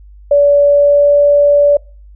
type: tone with pitch glide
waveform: sine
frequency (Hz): 574 to 577.7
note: D5 to D5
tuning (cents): -40 to -29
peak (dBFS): -5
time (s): 0.31-1.77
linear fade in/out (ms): 5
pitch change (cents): +11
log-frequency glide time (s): 0.62-1.16
effects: noise-tail reverb RT60 0.4 s tail -26 dB re dry + added 50 Hz sine -35 dBFS peak until 2.15 s